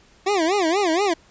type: tone with vibrato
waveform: 25% pulse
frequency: 362 Hz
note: F#4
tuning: 38 cents flat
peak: -14 dBFS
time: 0.26-1.14 s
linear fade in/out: 10 ms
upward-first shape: sine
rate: 4.2 Hz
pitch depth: 240 cents each way
effects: pink hiss -54 dBFS RMS until 1.3 s + resampled to 16000 Hz